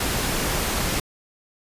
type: noise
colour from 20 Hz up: pink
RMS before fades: -24 dBFS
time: 0-1 s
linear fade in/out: 5 ms
effects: resampled to 32000 Hz